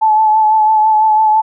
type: tone with vibrato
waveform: sine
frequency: 866 Hz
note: A5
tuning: 28 cents flat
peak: -7 dBFS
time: 0.01-1.42 s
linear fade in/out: 20 ms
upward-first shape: sine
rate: 6 Hz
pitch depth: 26 cents each way
effects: none